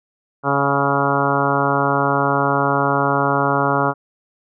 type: harmonic tone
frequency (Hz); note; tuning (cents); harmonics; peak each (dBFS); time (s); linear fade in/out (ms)
140; C#3; +18; 1 / 2 / 3 / 4 / 5 / 6 / 7 / 8 / 9 / 10; -24 / -24 / -24 / -24 / -24 / -24 / -24 / -24 / -24 / -24; 0.43-3.94; 50
effects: none